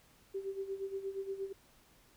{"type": "tone with tremolo", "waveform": "sine", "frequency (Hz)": 389.6, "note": "G4", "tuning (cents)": -11, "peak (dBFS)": -34, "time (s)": [0.34, 1.53], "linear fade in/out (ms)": 10, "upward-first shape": "sine", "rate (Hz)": 8.5, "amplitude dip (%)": 75, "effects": ["pink hiss -65 dBFS RMS until 2.16 s"]}